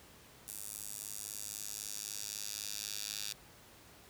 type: tone with high-pass filter sweep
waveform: 10% pulse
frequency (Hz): 103.83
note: G#2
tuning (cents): 0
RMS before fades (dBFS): -43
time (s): 0.48-3.33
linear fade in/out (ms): 0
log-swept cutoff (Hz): 9200 to 4300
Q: 1.4
effects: pink hiss -58 dBFS RMS until 4.09 s + high-pass 60 Hz 12 dB/octave